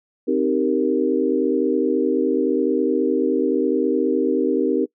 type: chord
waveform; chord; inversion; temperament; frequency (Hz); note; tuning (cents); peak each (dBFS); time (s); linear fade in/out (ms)
sine; C minor seventh; none; equal; 261.6 / 311.1 / 392 / 466.2; C4 / Eb4 / G4 / Bb4; 0 / 0 / 0 / 0; -22; 0.27-4.86; 20
effects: noise-tail reverb RT60 0.1 s tail -22 dB re dry